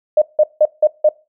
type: tone bursts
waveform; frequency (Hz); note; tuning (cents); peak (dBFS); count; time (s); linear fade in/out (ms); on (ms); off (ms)
sine; 610; D#5; -34; -7; 5; 0.17-1.09; 5; 48; 170
effects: noise-tail reverb RT60 0.3 s tail -21 dB re dry